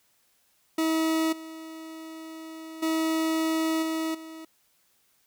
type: tone with level steps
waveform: 40% pulse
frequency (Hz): 320.9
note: E4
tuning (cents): -46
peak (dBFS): -22 / -38 / -23 / -26 / -39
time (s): 0.78-4.45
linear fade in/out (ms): 5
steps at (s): 1.32 / 2.82 / 3.82 / 4.14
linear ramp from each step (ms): 10
effects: white hiss -67 dBFS RMS until 5.26 s